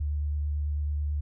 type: tone with vibrato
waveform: sine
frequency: 73.7 Hz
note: D2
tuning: 7 cents sharp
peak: -26 dBFS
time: 0-1.21 s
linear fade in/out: 10 ms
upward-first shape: triangle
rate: 9.1 Hz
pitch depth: 18 cents each way
effects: none